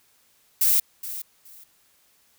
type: noise with echo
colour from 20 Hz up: violet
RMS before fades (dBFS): -19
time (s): 0.61-0.8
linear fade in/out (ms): 5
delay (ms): 420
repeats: 2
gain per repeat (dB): -14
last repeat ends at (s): 1.64
effects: white hiss -62 dBFS RMS until 2.38 s